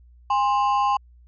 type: ring-modulated tone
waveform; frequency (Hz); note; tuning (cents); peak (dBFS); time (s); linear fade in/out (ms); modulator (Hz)
triangle; 933; A#5; +1; -13; 0.3-0.97; 5; 117
effects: added 60 Hz sine -48 dBFS peak until 1.27 s + resampled to 16000 Hz